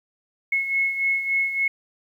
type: beating tone pair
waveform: sine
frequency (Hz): 2181 / 2184.5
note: C#7 / C#7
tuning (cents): -29 / -26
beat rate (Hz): 3.5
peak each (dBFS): -21 / -28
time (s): 0.52-1.68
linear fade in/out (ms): 5
effects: 9-bit